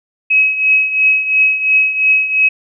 sine tone with tremolo, 2555 Hz, D#7, 45 cents sharp, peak -6 dBFS, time 0.3-2.49 s, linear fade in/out 10 ms, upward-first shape triangle, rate 2.9 Hz, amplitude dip 75%, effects none

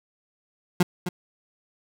30% pulse tone with echo, 178.2 Hz, F3, 35 cents sharp, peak -13 dBFS, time 0.8-0.83 s, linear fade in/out 5 ms, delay 260 ms, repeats 1, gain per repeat -10 dB, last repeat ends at 1.09 s, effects none

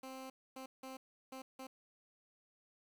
15% pulse tone bursts at uneven times, 262.8 Hz, C4, 8 cents sharp, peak -40 dBFS, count 5, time 0.03-0.3 / 0.56-0.66 / 0.83-0.97 / 1.32-1.42 / 1.59-1.67 s, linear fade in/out 5 ms, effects 12-bit

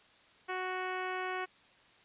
10% pulse tone, 370 Hz, F#4, in tune, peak -26 dBFS, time 0.48-1.46 s, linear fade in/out 20 ms, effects white hiss -62 dBFS RMS until 2.04 s + resampled to 8000 Hz

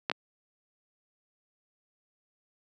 clicks, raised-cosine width 0.3 ms, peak -11 dBFS, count 2, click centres 0.098 / 0.115 s, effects high-pass 200 Hz 12 dB/octave

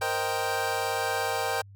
25% pulse chord, C minor seventh, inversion third, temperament equal, 466.2 / 523.3 / 622.3 / 784 Hz, Bb4 / C5 / Eb5 / G5, 0 / 0 / 0 / 0 cents, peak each -29 / -30 / -31 / -26 dBFS, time 0.01-1.62 s, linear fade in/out 10 ms, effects added 99 Hz sine -46 dBFS peak until 1.75 s

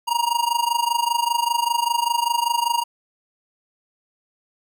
square tone with amplitude modulation, 944 Hz, A#5, 22 cents sharp, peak -16 dBFS, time 0.07-2.84 s, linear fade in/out 20 ms, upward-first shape sine, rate 25.1 Hz, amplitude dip 85%, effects none

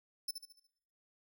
sawtooth tone with echo, 5280 Hz, E8, 2 cents sharp, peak -32 dBFS, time 0.28-0.31 s, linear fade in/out 5 ms, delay 72 ms, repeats 5, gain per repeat -7 dB, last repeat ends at 0.67 s, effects noise-tail reverb RT60 0.9 s tail -24 dB re dry

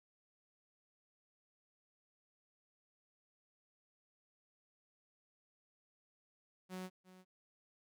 sawtooth tone with echo, 185 Hz, F#3, in tune, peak -39 dBFS, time 6.69-6.9 s, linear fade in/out 50 ms, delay 350 ms, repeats 1, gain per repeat -15 dB, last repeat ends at 7.25 s, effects none

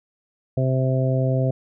harmonic tone, 130.81 Hz, C3, in tune, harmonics 1 / 2 / 3 / 4 / 5, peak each -19 / -28 / -30 / -27 / -28 dBFS, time 0.57-1.51 s, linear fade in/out 5 ms, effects none

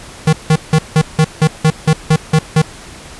square tone bursts, 156.9 Hz, D#3, 15 cents sharp, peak -7 dBFS, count 11, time 0.27-2.619 s, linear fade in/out 5 ms, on 59 ms, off 170 ms, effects pink hiss -34 dBFS RMS until 3.19 s + resampled to 24000 Hz

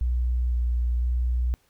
sine tone with vibrato, 60.5 Hz, B1, 35 cents flat, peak -21 dBFS, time 0.01-1.54 s, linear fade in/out 0 ms, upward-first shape square, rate 0.99 Hz, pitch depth 16 cents each way, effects pink hiss -65 dBFS RMS until 1.69 s

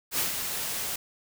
white noise with ADSR envelope, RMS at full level -26 dBFS, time 0.11-0.96 s, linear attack 71 ms, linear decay 140 ms, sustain -6 dB, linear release 5 ms, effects none

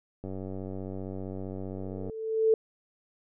click train, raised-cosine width 2 ms, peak -25 dBFS, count 178, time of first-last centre 0.24-2.097 s, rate 95.3 Hz
sine tone with exponential growth, 442.6 Hz, A4, 10 cents sharp, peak -17 dBFS, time 1.71-2.54 s, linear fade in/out 2 ms, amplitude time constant 180 ms
effects none

